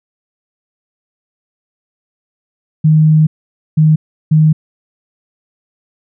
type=tone bursts at uneven times; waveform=sine; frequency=155.56 Hz; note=D#3; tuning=in tune; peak=-5 dBFS; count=3; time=2.84-3.27 / 3.77-3.96 / 4.31-4.53 s; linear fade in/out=10 ms; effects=none